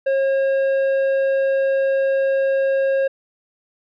sine tone with tanh clipping, 541 Hz, C#5, 42 cents flat, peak -17 dBFS, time 0.06-3.08 s, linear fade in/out 10 ms, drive 8 dB, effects none

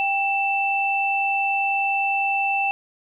sine tone pair together, 791 / 2661 Hz, G5 / E7, +15 / +16 cents, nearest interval octave + major sixth, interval 2101 cents, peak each -22 dBFS, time 0-2.71 s, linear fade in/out 0 ms, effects none

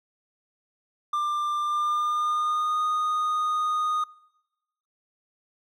triangle tone with pitch glide, 1190 to 1235.5 Hz, D6 to D#6, +22 to -13 cents, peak -21 dBFS, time 1.13-4.04 s, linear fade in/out 5 ms, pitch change +65 cents, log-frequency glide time 1.59-2.83 s, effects noise-tail reverb RT60 1.0 s tail -23 dB re dry

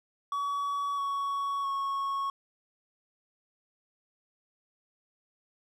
triangle tone with pitch steps, 1133 / 1117.4 / 1102 Hz, C#6 / C#6 / C#6, +37 / +13 / -11 cents, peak -27 dBFS, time 0.32-2.3 s, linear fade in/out 2 ms, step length 660 ms, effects none

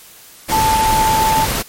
sine tone in noise, 880 Hz, A5, in tune, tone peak -12 dBFS, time 0.51-1.46 s, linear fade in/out 20 ms, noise pink, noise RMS -19 dBFS, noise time 0.48-1.63 s, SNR +4 dB, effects white hiss -41 dBFS RMS until 1.68 s + MP3 64 kbps

